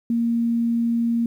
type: tone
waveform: sine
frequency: 233.1 Hz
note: A#3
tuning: in tune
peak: -18 dBFS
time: 0.1-1.26 s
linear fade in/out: 2 ms
effects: 9-bit